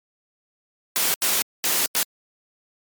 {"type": "noise bursts at uneven times", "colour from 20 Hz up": "white", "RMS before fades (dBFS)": -21, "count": 4, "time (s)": [[0.96, 1.14], [1.22, 1.42], [1.64, 1.86], [1.95, 2.03]], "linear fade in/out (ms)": 0, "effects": ["high-pass 200 Hz 12 dB/octave", "MP3 96 kbps"]}